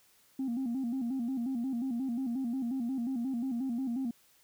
sine tone with vibrato, 250 Hz, B3, 21 cents sharp, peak -29 dBFS, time 0.39-4.11 s, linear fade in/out 5 ms, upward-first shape square, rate 5.6 Hz, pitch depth 110 cents each way, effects tanh soft clip ceiling -28 dBFS + white hiss -65 dBFS RMS until 4.43 s

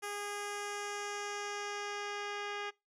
10% pulse tone with low-pass filter sweep, 409.7 Hz, G#4, 24 cents flat, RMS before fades -40 dBFS, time 0.02-2.71 s, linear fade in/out 20 ms, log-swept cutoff 11000 to 3800 Hz, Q 1.5, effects noise-tail reverb RT60 0.2 s tail -21 dB re dry

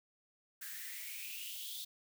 blue noise with high-pass filter sweep, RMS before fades -45 dBFS, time 0.61-1.85 s, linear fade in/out 10 ms, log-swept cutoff 1600 to 3700 Hz, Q 6.8, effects none

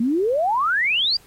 sine exponential sweep, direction up, 220 to 4877 Hz, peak -17 dBFS, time 0-1.17 s, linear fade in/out 5 ms, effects pink hiss -52 dBFS RMS until 1.26 s + AAC 48 kbps

